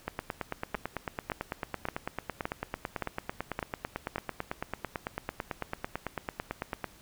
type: two click trains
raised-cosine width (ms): 0.5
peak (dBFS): -17 / -16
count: 62 / 7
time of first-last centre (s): 0.08-6.843 / 0.75-4.159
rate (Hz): 9.02 / 1.76
effects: pink hiss -56 dBFS RMS until 7.01 s